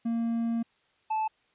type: tone pair in turn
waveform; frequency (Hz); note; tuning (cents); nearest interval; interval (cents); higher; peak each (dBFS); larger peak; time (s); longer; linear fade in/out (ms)
triangle; 231 / 872.1; A#3 / A5; -16 / -16; octave + major seventh; 2300; second; -24; neither; 0.05-0.63 / 1.1-1.28; first; 10
effects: white hiss -68 dBFS RMS until 1.54 s + resampled to 8000 Hz